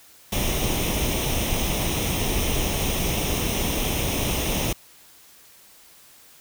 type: noise with comb filter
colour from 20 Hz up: pink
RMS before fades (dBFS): -24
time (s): 0.32-4.73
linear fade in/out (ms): 5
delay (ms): 0.33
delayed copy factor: +0.65
effects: white hiss -51 dBFS RMS until 6.4 s